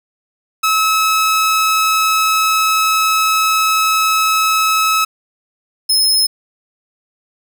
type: tone pair in turn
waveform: sawtooth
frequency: 1293 / 5172 Hz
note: E6 / E8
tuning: -34 / -34 cents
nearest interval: 2 octaves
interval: 2400 cents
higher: second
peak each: -8 dBFS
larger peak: neither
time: 0.63-5.05 / 5.89-6.27 s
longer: first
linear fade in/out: 10 ms
effects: none